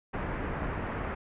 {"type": "low-pass noise", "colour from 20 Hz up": "pink", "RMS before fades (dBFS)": -34, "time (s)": [0.13, 1.15], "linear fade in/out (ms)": 10, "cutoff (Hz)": 2000, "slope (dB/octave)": 24, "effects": ["resampled to 8000 Hz"]}